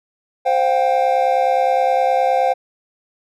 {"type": "chord", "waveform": "triangle", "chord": "C suspended fourth", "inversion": "none", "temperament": "equal with one note detuned", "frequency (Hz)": [523.3, 714.4, 784], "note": ["C5", "F5", "G5"], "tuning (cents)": [0, 39, 0], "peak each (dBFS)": -16, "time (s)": [0.45, 2.54], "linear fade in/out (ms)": 20, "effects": []}